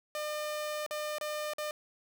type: tone with dropouts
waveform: sawtooth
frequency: 603 Hz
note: D5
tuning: 46 cents sharp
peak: -30 dBFS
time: 0.15-1.71 s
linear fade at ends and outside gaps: 1 ms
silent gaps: 0.864-0.909 / 1.184-1.211 / 1.535-1.583 s
effects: none